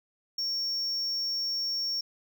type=tone; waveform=triangle; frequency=5500 Hz; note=F8; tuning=27 cents flat; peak=-27 dBFS; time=0.38-2.01 s; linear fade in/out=5 ms; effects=none